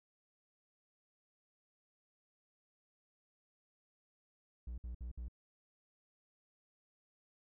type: tone bursts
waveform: triangle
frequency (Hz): 59.9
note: A#1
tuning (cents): +48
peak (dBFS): -39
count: 4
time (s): 4.67-5.284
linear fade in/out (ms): 5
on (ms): 110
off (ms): 58
effects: none